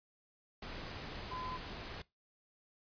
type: tone in noise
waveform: sine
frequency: 1017 Hz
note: C6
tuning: 50 cents flat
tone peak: -41 dBFS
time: 1.31-1.57 s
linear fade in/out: 5 ms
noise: pink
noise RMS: -45 dBFS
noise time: 0.62-2.02 s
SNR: +1 dB
effects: noise-tail reverb RT60 0.2 s tail -20 dB re dry + resampled to 11025 Hz